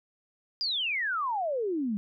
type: exponential sweep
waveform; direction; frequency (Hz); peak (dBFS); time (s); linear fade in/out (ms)
sine; down; 4978 to 196.5; -27; 0.61-1.97; 0
effects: none